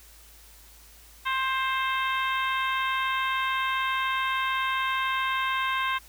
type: harmonic tone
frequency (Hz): 527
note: C5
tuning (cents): +12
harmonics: 2 / 3 / 4 / 5 / 6 / 7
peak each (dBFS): -27 / -31 / -33 / -35 / -37 / -38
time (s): 1.25-5.99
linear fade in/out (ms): 20
effects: added 54 Hz sine -53 dBFS peak until 6.08 s + white hiss -53 dBFS RMS until 6.08 s